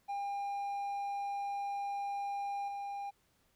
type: tone with level steps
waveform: triangle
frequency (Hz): 803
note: G5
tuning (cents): +41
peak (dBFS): -33 / -36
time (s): 0.08-3.11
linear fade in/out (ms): 20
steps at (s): 2.68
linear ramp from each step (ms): 2
effects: pink hiss -73 dBFS RMS until 3.55 s